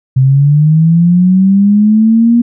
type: linear sweep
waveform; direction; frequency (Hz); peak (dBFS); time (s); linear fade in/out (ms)
sine; up; 128.8 to 239.1; -4; 0.16-2.42; 10
effects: none